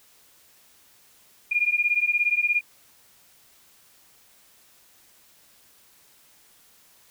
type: beating tone pair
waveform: sine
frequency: 2415 / 2432 Hz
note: D7 / D#7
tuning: +48 / -40 cents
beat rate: 17 Hz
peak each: -23 dBFS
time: 1.51-2.61 s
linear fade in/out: 10 ms
effects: white hiss -57 dBFS RMS until 7.1 s